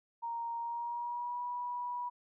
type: tone with pitch glide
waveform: sine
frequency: 932.3 to 974.7 Hz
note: A#5 to B5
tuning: 0 to -23 cents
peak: -35 dBFS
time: 0.22-2.1 s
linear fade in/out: 20 ms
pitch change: +77 cents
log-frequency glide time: 0.58-1.42 s
effects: none